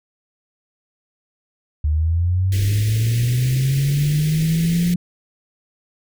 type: linear sweep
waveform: sine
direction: up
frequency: 73.6 to 176.8 Hz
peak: -15 dBFS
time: 1.84-4.96 s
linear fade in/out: 5 ms
type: band-stop noise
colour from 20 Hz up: pink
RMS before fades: -30 dBFS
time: 2.52-4.94 s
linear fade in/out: 2 ms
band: 470 to 1800 Hz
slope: 48 dB/octave
effects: none